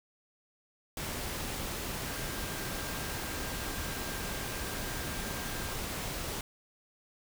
sine tone in noise, 1593 Hz, G6, 27 cents sharp, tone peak -47 dBFS, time 2.06-5.75 s, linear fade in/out 2 ms, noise pink, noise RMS -37 dBFS, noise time 0.97-6.41 s, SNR -13 dB, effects none

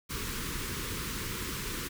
pink band-stop noise, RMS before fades -36 dBFS, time 0.09-1.89 s, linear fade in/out 20 ms, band 480 to 1000 Hz, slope 48 dB/octave, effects none

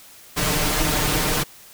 pink noise with comb filter, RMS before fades -21 dBFS, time 0.36-1.44 s, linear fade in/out 20 ms, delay 6.6 ms, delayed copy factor +0.75, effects white hiss -46 dBFS RMS until 1.73 s

